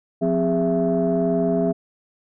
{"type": "tone cluster", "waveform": "sine", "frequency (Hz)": [177.8, 259.2, 409.4, 663], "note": ["F3", "C4", "G#4", "E5"], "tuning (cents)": [31, -16, -25, 10], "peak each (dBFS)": -22, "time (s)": [0.21, 1.73], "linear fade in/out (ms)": 20, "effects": ["tanh soft clip ceiling -11 dBFS"]}